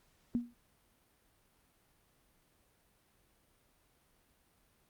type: tone with exponential decay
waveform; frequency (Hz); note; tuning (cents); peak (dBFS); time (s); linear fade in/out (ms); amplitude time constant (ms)
sine; 239.2; A#3; +45; -26; 0.35-0.54; 0; 41
effects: pink hiss -71 dBFS RMS until 4.89 s + Opus 48 kbps